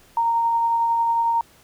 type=tone with tremolo; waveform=sine; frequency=926 Hz; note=A#5; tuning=12 cents flat; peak=-16 dBFS; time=0.17-1.41 s; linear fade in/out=2 ms; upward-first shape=triangle; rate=11 Hz; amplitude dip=25%; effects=pink hiss -53 dBFS RMS until 1.63 s